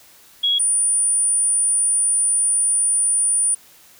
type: tone pair in turn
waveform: sine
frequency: 3322 / 9396 Hz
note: G#7 / D9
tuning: 0 / 0 cents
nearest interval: octave + tritone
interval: 1800 cents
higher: second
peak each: -15 dBFS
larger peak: neither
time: 0.43-0.59 / 0.59-3.55 s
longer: second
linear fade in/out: 10 ms
effects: white hiss -49 dBFS RMS until 3.99 s